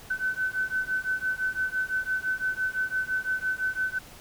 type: beating tone pair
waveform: sine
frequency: 1515 / 1520.9 Hz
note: F#6 / F#6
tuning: +40 / +47 cents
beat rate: 5.9 Hz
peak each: -29 dBFS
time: 0.1-3.99 s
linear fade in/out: 10 ms
effects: pink hiss -48 dBFS RMS until 4.2 s